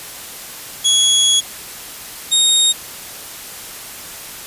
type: tone pair in turn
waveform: 25% pulse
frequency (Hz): 3345 / 3725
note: G#7 / A#7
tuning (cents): +12 / -2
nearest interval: major second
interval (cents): 186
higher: second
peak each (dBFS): -7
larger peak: neither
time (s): 0.84-1.41 / 2.31-2.73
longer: first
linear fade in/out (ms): 20
effects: white hiss -32 dBFS RMS until 4.46 s + resampled to 32000 Hz